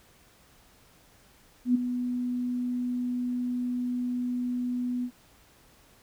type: tone with ADSR envelope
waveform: sine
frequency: 246.9 Hz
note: B3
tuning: in tune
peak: -17 dBFS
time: 1.65-5.11 s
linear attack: 98 ms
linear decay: 12 ms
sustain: -10 dB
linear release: 73 ms
effects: pink hiss -59 dBFS RMS until 6.02 s